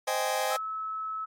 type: chord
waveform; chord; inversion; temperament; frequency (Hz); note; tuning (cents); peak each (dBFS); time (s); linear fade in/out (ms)
sawtooth; Ab major seventh; first; just; 519.1 / 623 / 778.7 / 830.6; C5 / Eb5 / G5 / Ab5; -14 / +2 / -12 / 0; -28; 0.07-0.57; 10
type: tone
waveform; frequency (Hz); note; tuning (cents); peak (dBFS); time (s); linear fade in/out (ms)
sine; 1298; E6; -27; -31; 0.5-1.26; 20
effects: MP3 64 kbps